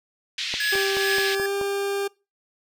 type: band-pass noise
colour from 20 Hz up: white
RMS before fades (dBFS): -29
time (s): 0.38-1.35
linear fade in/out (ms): 2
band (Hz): 2100 to 4500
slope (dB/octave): 24
type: click train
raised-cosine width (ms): 1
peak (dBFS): -19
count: 6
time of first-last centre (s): 0.54-1.613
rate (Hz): 4.66
type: tone with tremolo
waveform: square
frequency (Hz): 1688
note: G#6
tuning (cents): +28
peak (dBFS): -22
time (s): 0.6-1.46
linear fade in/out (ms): 2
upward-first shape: triangle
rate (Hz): 2.3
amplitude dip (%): 65
type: tone with pitch glide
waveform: 40% pulse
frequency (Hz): 392 to 398.9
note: G4 to G4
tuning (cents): 0 to +30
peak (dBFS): -23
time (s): 0.72-2.08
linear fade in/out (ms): 10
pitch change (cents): +30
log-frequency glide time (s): 1.34-1.53
effects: noise-tail reverb RT60 0.3 s tail -25 dB re dry